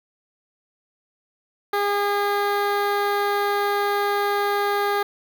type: tone with notch filter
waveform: 15% pulse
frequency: 406.8 Hz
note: G#4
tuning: 36 cents flat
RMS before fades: -22 dBFS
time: 1.73-5.03 s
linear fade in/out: 5 ms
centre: 7500 Hz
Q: 0.54
effects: none